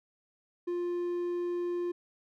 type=tone; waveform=triangle; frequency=350.7 Hz; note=F4; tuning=7 cents sharp; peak=-28 dBFS; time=0.67-1.92 s; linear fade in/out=10 ms; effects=none